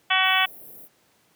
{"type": "harmonic tone", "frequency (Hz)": 376.7, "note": "F#4", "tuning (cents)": 31, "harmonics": [2, 3, 4, 5, 6, 7, 8, 9], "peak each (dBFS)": [-26, -26, -26, -26, -26, -26, -26, -26], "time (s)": [0.1, 0.46], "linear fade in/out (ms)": 10}
{"type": "band-stop noise", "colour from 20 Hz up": "white", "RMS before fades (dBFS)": -44, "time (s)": [0.22, 0.89], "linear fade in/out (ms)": 50, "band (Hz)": [710, 11000], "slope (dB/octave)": 48}
{"effects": ["pink hiss -62 dBFS RMS until 1.35 s", "high-pass 150 Hz 12 dB/octave"]}